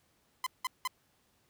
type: tone bursts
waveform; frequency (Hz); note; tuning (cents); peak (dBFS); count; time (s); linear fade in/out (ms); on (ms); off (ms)
sawtooth; 1022; C6; -41; -27; 3; 0.44-0.875; 2; 25; 180
effects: pink hiss -71 dBFS RMS until 1.49 s + high-pass 60 Hz 12 dB/octave